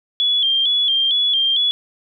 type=tone with vibrato; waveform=sine; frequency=3290 Hz; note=G#7; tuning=17 cents flat; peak=-14 dBFS; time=0.2-1.71 s; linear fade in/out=0 ms; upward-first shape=square; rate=2.2 Hz; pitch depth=57 cents each way; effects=none